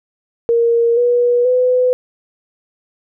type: tone with pitch steps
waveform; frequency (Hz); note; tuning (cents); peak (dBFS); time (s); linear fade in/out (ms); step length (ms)
sine; 466.8 / 484.4 / 502.6; A#4 / B4 / B4; +2 / -34 / +30; -10; 0.49-1.93; 0; 480
effects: none